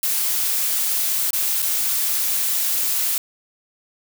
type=noise with dropouts; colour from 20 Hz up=blue; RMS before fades=-21 dBFS; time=0.03-3.18 s; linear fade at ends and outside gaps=2 ms; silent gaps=1.307-1.331 / 1.621-1.625 s; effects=none